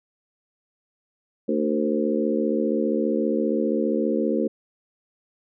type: harmonic tone with a mistuned harmonic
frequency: 75 Hz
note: D2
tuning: 37 cents sharp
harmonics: 3 / 4 / 5 / 6 / 7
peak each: -25 / -26 / -27 / -28 / -28 dBFS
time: 1.48-4.48 s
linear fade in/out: 10 ms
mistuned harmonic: 6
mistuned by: +34 cents
effects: none